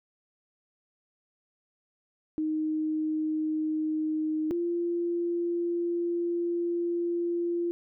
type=tone pair in turn; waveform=sine; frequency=311.1 / 344.5 Hz; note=D#4 / F4; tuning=0 / -24 cents; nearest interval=major second; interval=176 cents; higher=second; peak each=-26 dBFS; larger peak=neither; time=2.38-4.51 / 4.51-7.71 s; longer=second; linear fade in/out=0 ms; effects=none

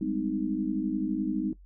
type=chord; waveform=sine; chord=Ab major seventh; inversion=third; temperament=equal with one note detuned; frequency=196 / 207.7 / 255.8 / 311.1 Hz; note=G3 / Ab3 / C4 / Eb4; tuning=0 / 0 / -39 / 0 cents; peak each=-34 / -34 / -32 / -30 dBFS; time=0.01-1.53 s; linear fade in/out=5 ms; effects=noise-tail reverb RT60 0.1 s tail -18 dB re dry + added 46 Hz sine -49 dBFS peak until 1.65 s

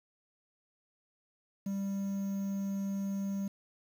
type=tone with quantisation; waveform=triangle; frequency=196.9 Hz; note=G3; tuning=8 cents sharp; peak=-30 dBFS; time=1.66-3.48 s; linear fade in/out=5 ms; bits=9; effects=none

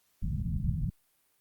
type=low-pass noise; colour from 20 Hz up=white; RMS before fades=-31 dBFS; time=0.22-0.9 s; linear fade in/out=10 ms; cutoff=190 Hz; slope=48 dB/octave; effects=white hiss -71 dBFS RMS until 1.4 s + Opus 48 kbps

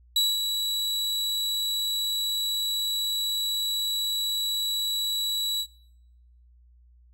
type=tone with ADSR envelope; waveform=40% pulse; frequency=3912 Hz; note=B7; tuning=17 cents flat; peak=-18 dBFS; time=0.16-5.67 s; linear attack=3 ms; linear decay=210 ms; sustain=-6 dB; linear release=69 ms; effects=noise-tail reverb RT60 0.9 s tail -26 dB re dry + added 60 Hz sine -53 dBFS peak until 7.13 s

